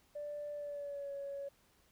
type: tone with pitch glide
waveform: sine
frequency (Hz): 587.3 to 559.2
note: D5 to C#5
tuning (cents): 0 to +15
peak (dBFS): -39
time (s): 0.15-1.49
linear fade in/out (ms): 10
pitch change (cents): -85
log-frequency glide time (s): 0.53-1.12
effects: tanh soft clip ceiling -35 dBFS + pink hiss -70 dBFS RMS until 1.91 s